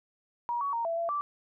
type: tone with pitch steps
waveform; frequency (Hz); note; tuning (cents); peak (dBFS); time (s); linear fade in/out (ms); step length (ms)
sine; 953 / 1126 / 929 / 667 / 676 / 1166; A#5 / C#6 / A#5 / E5 / E5 / D6; +38 / +27 / -6 / +20 / +43 / -13; -28; 0.49-1.21; 0; 120
effects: none